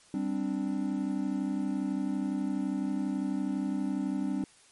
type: chord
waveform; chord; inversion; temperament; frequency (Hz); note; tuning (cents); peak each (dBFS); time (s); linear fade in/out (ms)
triangle; G suspended fourth; none; equal; 196 / 261.6 / 293.7; G3 / C4 / D4; 0 / 0 / 0; -31; 0.14-4.44; 2
effects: white hiss -59 dBFS RMS until 4.71 s + MP3 48 kbps